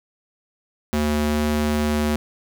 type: tone with high-pass filter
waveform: square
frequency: 75.1 Hz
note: D2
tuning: 39 cents sharp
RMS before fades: -21 dBFS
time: 0.93-2.16 s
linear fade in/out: 0 ms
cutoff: 150 Hz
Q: 2
effects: none